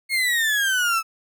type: exponential sweep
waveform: 35% pulse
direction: down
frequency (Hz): 2177 to 1297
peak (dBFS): -17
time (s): 0.09-1.03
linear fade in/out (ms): 50
effects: none